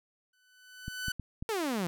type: tone with exponential growth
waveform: sawtooth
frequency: 1500 Hz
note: F#6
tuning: 23 cents sharp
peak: -27 dBFS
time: 0.33-1.12 s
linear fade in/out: 5 ms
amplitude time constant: 170 ms
type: clicks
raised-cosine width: 5 ms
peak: -25 dBFS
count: 4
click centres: 0.881 / 1.083 / 1.197 / 1.425 s
type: exponential sweep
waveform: sawtooth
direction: down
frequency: 466.2 to 164.9 Hz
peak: -26 dBFS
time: 1.49-1.87 s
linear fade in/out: 0 ms
effects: none